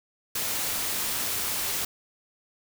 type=noise; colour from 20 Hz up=white; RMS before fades=-29 dBFS; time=0.35-1.85 s; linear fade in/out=5 ms; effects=none